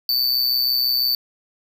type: tone with amplitude modulation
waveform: square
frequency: 4563 Hz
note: C#8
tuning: 49 cents sharp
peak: -15 dBFS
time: 0.09-1.15 s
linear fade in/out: 2 ms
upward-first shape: sine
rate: 126 Hz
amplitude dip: 60%
effects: 7-bit